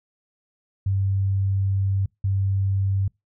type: tone pair in turn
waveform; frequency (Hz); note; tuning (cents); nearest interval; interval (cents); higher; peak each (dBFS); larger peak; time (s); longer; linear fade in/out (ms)
sine; 97.4 / 97.4; G2 / G2; -11 / -11; unison; 0; neither; -19; neither; 0.86-2.06 / 2.24-3.08; first; 5
effects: noise-tail reverb RT60 0.2 s tail -26 dB re dry